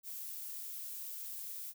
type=noise; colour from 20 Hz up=violet; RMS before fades=-44 dBFS; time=0.03-1.74 s; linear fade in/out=50 ms; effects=none